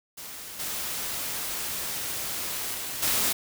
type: noise with level steps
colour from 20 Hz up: white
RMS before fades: -40 / -32 / -34 / -25 dBFS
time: 0.17-3.33 s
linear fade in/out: 10 ms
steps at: 0.59 / 2.74 / 3.02 s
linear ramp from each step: 10 ms
effects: none